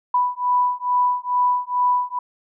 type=beating tone pair; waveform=sine; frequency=987.8 / 990.1 Hz; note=B5 / B5; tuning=0 / +4 cents; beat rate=2.3 Hz; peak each=-20 dBFS; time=0.14-2.19 s; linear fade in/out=5 ms; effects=none